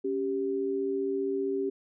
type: tone pair together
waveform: sine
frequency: 276.7 / 392 Hz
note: C#4 / G4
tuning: -3 / 0 cents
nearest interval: tritone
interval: 603 cents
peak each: -33 / -28 dBFS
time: 0.04-1.7 s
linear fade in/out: 10 ms
effects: none